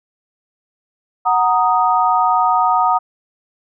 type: chord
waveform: sine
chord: D# minor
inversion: first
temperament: equal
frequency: 740 / 932.3 / 1244.5 Hz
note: F#5 / A#5 / D#6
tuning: 0 / 0 / 0 cents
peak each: -16 dBFS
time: 1.25-2.99 s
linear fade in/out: 20 ms
effects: none